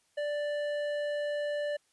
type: tone with hard clipping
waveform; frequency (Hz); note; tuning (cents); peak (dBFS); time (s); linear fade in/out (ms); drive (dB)
sine; 587.3; D5; 0; -32; 0.17-1.77; 10; 10
effects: white hiss -71 dBFS RMS until 1.92 s + resampled to 24000 Hz